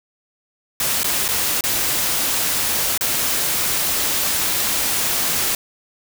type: noise with dropouts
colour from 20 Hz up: white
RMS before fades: -20 dBFS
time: 0.8-5.55 s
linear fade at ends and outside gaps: 2 ms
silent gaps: 1.033-1.043 / 1.281-1.287 / 1.609-1.638 / 2.977-3.009 s
effects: none